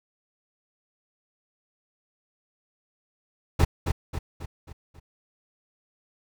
brown noise with echo, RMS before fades -18 dBFS, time 3.59-3.65 s, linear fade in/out 10 ms, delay 270 ms, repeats 5, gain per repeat -6 dB, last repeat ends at 5 s, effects none

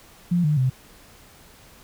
sine tone with pitch steps, 174.8 / 150.42 / 129.45 Hz, F3 / D3 / C3, +2 / +42 / -18 cents, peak -17 dBFS, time 0.31-0.7 s, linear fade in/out 10 ms, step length 130 ms, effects pink hiss -50 dBFS RMS until 1.83 s

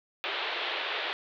white band-pass noise, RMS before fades -33 dBFS, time 0.24-1.13 s, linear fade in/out 0 ms, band 360 to 3800 Hz, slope 48 dB/octave, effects none

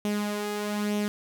sawtooth tone with flanger, 207.7 Hz, G#3, in tune, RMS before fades -29 dBFS, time 0.05-1.08 s, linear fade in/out 0 ms, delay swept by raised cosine 0.32 to 2.42 ms, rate 1.1 Hz, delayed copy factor +0.5, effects none

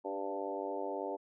harmonic tone with a mistuned harmonic, 98.1 Hz, G2, 2 cents sharp, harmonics 3 / 4 / 5 / 6 / 7 / 8 / 9, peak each -44 / -41 / -42 / -42 / -44 / -50 / -43 dBFS, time 0.04-1.17 s, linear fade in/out 20 ms, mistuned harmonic 5, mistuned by +18 cents, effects none

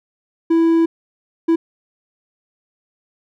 triangle tone bursts at uneven times, 330 Hz, E4, 2 cents sharp, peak -9 dBFS, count 2, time 0.5-0.86 / 1.48-1.56 s, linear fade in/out 10 ms, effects none

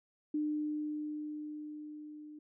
sine tone with level ramp, 301.3 Hz, D4, 44 cents sharp, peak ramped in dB -30 to -47 dBFS, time 0.34-2.39 s, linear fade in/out 5 ms, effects none

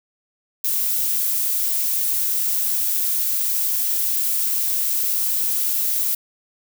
violet noise, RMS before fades -21 dBFS, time 0.64-6.15 s, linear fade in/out 5 ms, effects none

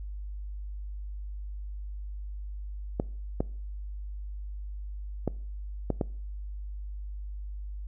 clicks, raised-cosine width 2 ms, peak -13 dBFS, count 5, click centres 2.999 / 3.405 / 5.277 / 5.903 / 6.012 s, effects noise-tail reverb RT60 0.5 s tail -23 dB re dry + added 50 Hz sine -35 dBFS peak until 7.87 s

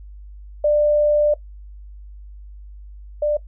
sine tone pair in turn, 594 / 594 Hz, D5 / D5, +20 / +20 cents, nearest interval unison, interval 0 cents, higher neither, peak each -13 / -16 dBFS, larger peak first, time 0.64-1.34 / 3.22-3.37 s, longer first, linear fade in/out 5 ms, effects noise-tail reverb RT60 0.1 s tail -19 dB re dry + added 50 Hz sine -36 dBFS peak until 3.47 s

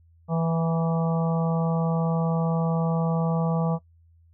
harmonic tone with a mistuned harmonic, 164.81 Hz, E3, in tune, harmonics 1 / 3 / 4 / 5 / 6 / 7, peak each -22 / -31 / -32 / -34 / -39 / -36 dBFS, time 0.28-3.79 s, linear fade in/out 50 ms, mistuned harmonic 6, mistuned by -27 cents, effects noise-tail reverb RT60 0.1 s tail -22 dB re dry + added 83 Hz sine -54 dBFS peak until 4.33 s

